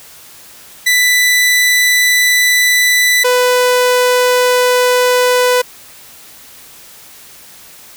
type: tone pair in turn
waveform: sawtooth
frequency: 1985 / 497.4 Hz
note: B6 / B4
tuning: +8 / +12 cents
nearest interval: 2 octaves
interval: 2396 cents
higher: first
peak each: -5 dBFS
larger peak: neither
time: 0.86-3.24 / 3.24-5.62 s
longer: neither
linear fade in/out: 10 ms
effects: white hiss -38 dBFS RMS until 7.96 s